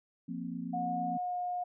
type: chord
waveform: sine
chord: F suspended fourth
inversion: none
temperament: equal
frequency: 174.61 / 233.1 / 261.6 Hz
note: F3 / Bb3 / C4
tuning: 0 / 0 / 0 cents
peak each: -40 dBFS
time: 0.28-1.18 s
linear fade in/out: 10 ms
type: tone with pitch glide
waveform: sine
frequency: 724 to 716.5 Hz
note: F#5 to F5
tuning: -38 to +44 cents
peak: -32 dBFS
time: 0.73-1.64 s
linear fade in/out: 10 ms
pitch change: -18 cents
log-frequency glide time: 1.14-1.37 s
effects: none